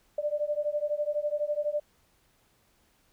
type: beating tone pair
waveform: sine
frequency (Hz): 587.3 / 599.3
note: D5 / D5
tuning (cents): 0 / +35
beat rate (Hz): 12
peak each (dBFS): -30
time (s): 0.18-1.8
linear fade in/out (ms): 5
effects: pink hiss -67 dBFS RMS until 3.12 s

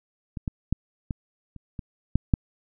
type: clicks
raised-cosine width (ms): 5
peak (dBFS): -20 / -15 / -10 / -16 / -29 / -21 / -7 / -6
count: 8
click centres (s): 0.372 / 0.478 / 0.726 / 1.108 / 1.563 / 1.792 / 2.156 / 2.338
effects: none

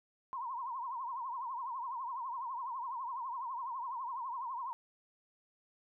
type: tone with vibrato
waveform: sine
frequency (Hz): 1000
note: B5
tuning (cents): +21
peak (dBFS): -37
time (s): 0.33-4.73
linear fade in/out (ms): 0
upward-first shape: triangle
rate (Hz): 12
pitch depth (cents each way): 170
effects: none

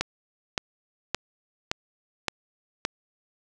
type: click train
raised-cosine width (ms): 0.2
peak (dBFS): -7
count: 6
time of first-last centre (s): 0.01-2.851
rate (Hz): 1.76
effects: none

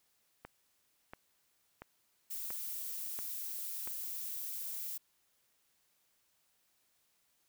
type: click train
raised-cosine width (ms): 0.5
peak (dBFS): -31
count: 6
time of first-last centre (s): 0.45-3.875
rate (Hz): 1.46
type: noise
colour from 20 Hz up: violet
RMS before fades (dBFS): -41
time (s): 2.3-4.98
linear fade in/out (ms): 10
effects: white hiss -75 dBFS RMS until 7.48 s

